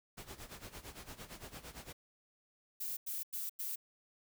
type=noise with tremolo; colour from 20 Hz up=pink; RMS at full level=-47 dBFS; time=0.17-1.93 s; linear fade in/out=10 ms; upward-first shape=sine; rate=8.8 Hz; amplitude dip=80%
type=noise bursts; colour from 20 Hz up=violet; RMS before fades=-40 dBFS; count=4; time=2.8-3.759 s; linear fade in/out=10 ms; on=170 ms; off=93 ms
effects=none